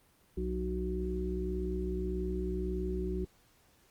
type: harmonic tone with a mistuned harmonic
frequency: 61.74 Hz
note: B1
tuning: in tune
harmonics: 1 / 3 / 5 / 6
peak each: -35 / -38 / -43 / -36 dBFS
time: 0.37-3.25 s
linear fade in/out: 5 ms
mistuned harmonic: 3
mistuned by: -35 cents
effects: pink hiss -66 dBFS RMS until 3.9 s + Opus 32 kbps